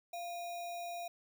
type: tone with sample-and-hold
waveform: sine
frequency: 693 Hz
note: F5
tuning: 14 cents flat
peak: -39 dBFS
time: 0.13-1.08 s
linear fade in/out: 5 ms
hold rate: 3150 Hz
effects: none